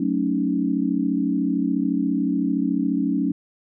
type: chord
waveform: sine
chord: D# half-diminished seventh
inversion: first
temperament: equal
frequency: 185 / 220 / 277.2 / 311.1 Hz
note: F#3 / A3 / C#4 / D#4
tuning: 0 / 0 / 0 / 0 cents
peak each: -26 / -26 / -22 / -27 dBFS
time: 0-3.32 s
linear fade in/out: 5 ms
effects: none